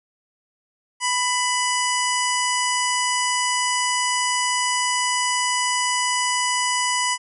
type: harmonic tone with a mistuned harmonic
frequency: 987.8 Hz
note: B5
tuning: in tune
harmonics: 1 / 2 / 3 / 5 / 6 / 7 / 8 / 9 / 10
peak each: -23 / -26 / -28 / -30 / -31 / -31 / -32 / -33 / -33 dBFS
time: 1-7.18 s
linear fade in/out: 50 ms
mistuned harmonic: 2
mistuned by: +22 cents
effects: none